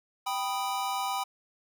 square chord, G augmented, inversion none, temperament equal, 784 / 987.8 / 1244.5 Hz, G5 / B5 / D#6, 0 / 0 / 0 cents, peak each -33 / -34 / -37 dBFS, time 0.26-1.24 s, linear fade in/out 10 ms, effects none

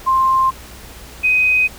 sine tone pair in turn, 1053 / 2509 Hz, C6 / D#7, +11 / +14 cents, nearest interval octave + minor third, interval 1503 cents, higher second, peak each -11 dBFS, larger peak neither, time 0.06-0.51 / 1.23-1.68 s, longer neither, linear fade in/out 20 ms, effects added 60 Hz sine -40 dBFS peak until 1.78 s + pink hiss -38 dBFS RMS until 1.78 s

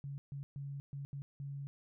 sine tone bursts at uneven times, 140 Hz, C#3, 18 cents sharp, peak -40 dBFS, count 6, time 0.04-0.18 / 0.32-0.43 / 0.56-0.8 / 0.93-1.05 / 1.13-1.22 / 1.4-1.67 s, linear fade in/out 0 ms, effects none

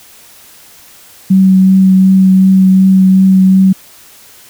sine tone with vibrato, 189.4 Hz, F#3, 41 cents sharp, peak -3 dBFS, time 1.3-3.73 s, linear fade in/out 10 ms, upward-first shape triangle, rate 2.7 Hz, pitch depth 13 cents each way, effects white hiss -39 dBFS RMS until 4.49 s

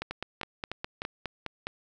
two click trains, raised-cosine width 0.3 ms, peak -18 / -17 dBFS, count 4 / 9, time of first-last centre 0.11-1.019 / 0.02-1.669 s, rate 3.3 / 4.85 Hz, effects none

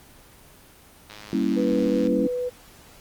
click train, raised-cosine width 0.2 ms, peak -23 dBFS, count 103, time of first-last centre 1.1-2.071 s, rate 105 Hz
sine chord, G diminished seventh, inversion none, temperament equal, 196 / 233.1 / 277.2 / 329.6 Hz, G3 / Bb3 / Db4 / Fb4, 0 / 0 / 0 / 0 cents, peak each -26 / -26 / -25 / -26 dBFS, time 1.33-2.27 s, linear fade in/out 2 ms
sine tone with pitch glide, 491.6 to 495.3 Hz, B4 to B4, -8 to +5 cents, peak -24 dBFS, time 1.56-2.5 s, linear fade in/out 20 ms, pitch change +13 cents, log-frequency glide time 1.92-2 s
effects pink hiss -50 dBFS RMS until 3 s + Opus 24 kbps

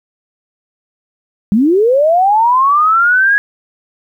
sine linear sweep, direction up, 190.2 to 1675 Hz, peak -7 dBFS, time 1.52-3.38 s, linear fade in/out 0 ms, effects 8-bit

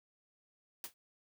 white noise with exponential decay, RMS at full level -38 dBFS, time 0.84-0.94 s, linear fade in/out 1 ms, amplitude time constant 20 ms, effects none

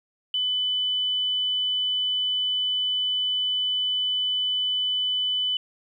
sine tone, 3000 Hz, F#7, 23 cents sharp, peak -22 dBFS, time 0.34-5.57 s, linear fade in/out 2 ms, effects 10-bit

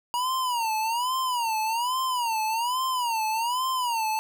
square tone with vibrato, 952 Hz, A#5, 36 cents sharp, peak -25 dBFS, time 0.14-4.19 s, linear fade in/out 0 ms, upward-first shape sine, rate 1.2 Hz, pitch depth 160 cents each way, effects 11-bit

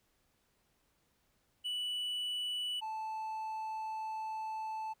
triangle tone pair in turn, 2960 / 876.5 Hz, F#7 / A5, 0 / -7 cents, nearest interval octave + major sixth, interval 2107 cents, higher first, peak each -33 / -35 dBFS, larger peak first, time 1.64-2.81 / 2.81-4.94 s, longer second, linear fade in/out 20 ms, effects pink hiss -75 dBFS RMS until 5 s

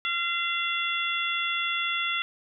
harmonic tone, 686 Hz, F5, 31 cents flat, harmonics 2 / 3 / 4 / 5, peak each -31 / -31 / -31 / -31 dBFS, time 0.05-2.22 s, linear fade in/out 0 ms, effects none

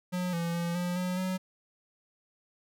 square tone with pitch steps, 180.4 / 169.2 / 170.9 / 177.3 / 181.6 / 185.7 Hz, F#3 / E3 / F3 / F3 / F#3 / F#3, -44 / +45 / -37 / +26 / -32 / +7 cents, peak -30 dBFS, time 0.12-1.38 s, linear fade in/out 20 ms, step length 210 ms, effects none

